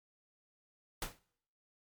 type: noise with exponential decay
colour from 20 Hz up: pink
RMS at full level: -34 dBFS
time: 1.02-1.19 s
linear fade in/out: 2 ms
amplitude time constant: 36 ms
effects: noise-tail reverb RT60 0.7 s tail -24 dB re dry + MP3 96 kbps